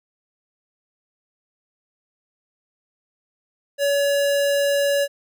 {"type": "tone", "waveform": "square", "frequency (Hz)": 566, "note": "C#5", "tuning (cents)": 36, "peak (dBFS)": -18, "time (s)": [3.78, 5.08], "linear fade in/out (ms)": 50, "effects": []}